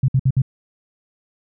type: tone bursts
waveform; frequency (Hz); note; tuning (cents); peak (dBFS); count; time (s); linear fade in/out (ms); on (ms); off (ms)
sine; 131.6; C3; +10; -12; 4; 0.03-0.419; 5; 53; 59
effects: none